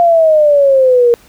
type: exponential sweep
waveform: sine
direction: down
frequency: 698.5 to 468.3 Hz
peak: -5 dBFS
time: 0-1.14 s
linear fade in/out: 0 ms
effects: pink hiss -45 dBFS RMS until 1.28 s